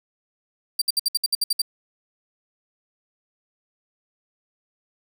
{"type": "tone bursts", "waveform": "sawtooth", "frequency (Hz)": 4699, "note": "D8", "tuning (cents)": 0, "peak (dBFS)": -15, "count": 10, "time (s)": [0.79, 1.618], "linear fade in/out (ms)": 5, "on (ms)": 27, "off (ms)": 62, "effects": []}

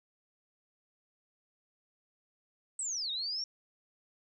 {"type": "linear two-way sweep", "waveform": "sine", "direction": "down then up", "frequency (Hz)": [8220, 3636, 5620], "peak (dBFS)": -33, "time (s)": [2.79, 3.44], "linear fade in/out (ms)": 2, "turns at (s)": 3.11, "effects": []}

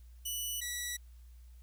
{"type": "tone pair in turn", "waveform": "10% pulse", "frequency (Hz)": [2960, 1945.6], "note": ["F#7", "B6"], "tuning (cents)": [0, -26], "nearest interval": "perfect fifth", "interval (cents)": 726, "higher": "first", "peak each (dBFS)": -27, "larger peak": "neither", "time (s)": [[0.25, 0.61], [0.61, 0.97]], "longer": "neither", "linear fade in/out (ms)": 10, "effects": ["added 60 Hz sine -51 dBFS peak until 1.62 s", "white hiss -71 dBFS RMS until 1.62 s"]}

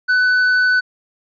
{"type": "tone with tanh clipping", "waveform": "sine", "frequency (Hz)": 1498, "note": "F#6", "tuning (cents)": 21, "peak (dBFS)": -13, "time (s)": [0.08, 0.81], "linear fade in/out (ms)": 20, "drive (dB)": 7, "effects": ["resampled to 11025 Hz"]}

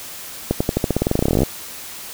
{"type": "accelerating click train", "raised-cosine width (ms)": 2, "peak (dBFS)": -3, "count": 23, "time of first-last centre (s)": [0.51, 1.433], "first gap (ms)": 95, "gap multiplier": 0.91, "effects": ["white hiss -34 dBFS RMS until 2.13 s"]}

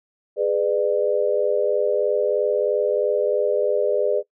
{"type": "chord", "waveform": "sine", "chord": "G# diminished", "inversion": "none", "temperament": "just", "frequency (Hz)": [415.3, 498.4, 598], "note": ["G#4", "B4", "D5"], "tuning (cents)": [0, 16, 31], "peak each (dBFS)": -22, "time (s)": [0.36, 4.23], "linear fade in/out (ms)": 50, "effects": ["noise-tail reverb RT60 0.1 s tail -21 dB re dry"]}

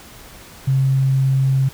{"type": "tone", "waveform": "sine", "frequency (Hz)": 134, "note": "C3", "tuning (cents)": 42, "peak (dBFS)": -13, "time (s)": [0.67, 1.69], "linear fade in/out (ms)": 10, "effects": ["pink hiss -41 dBFS RMS until 1.73 s"]}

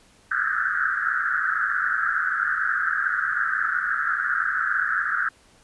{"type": "band-pass noise", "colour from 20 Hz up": "white", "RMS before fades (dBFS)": -24, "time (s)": [0.31, 5.29], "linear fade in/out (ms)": 5, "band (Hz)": [1300, 1700], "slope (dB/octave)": 96, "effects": ["pink hiss -56 dBFS RMS until 5.63 s", "resampled to 24000 Hz"]}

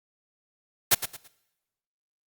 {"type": "noise with echo", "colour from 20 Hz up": "white", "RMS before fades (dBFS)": -18, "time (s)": [0.91, 0.95], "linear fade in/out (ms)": 10, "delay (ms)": 110, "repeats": 3, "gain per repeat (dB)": -11, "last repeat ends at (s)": 1.28, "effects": ["noise-tail reverb RT60 1.0 s tail -24 dB re dry", "Opus 48 kbps"]}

